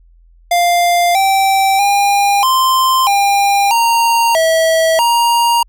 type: tone with pitch steps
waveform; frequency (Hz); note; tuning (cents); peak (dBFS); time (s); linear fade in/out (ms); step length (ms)
square; 698 / 777 / 805 / 1043 / 801 / 927 / 649 / 940; F5 / G5 / G5 / C6 / G5 / A#5 / E5 / A#5; -1 / -16 / +46 / -6 / +37 / -10 / -27 / +14; -10; 0.51-5.63; 5; 640
effects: added 42 Hz sine -43 dBFS peak until 5.68 s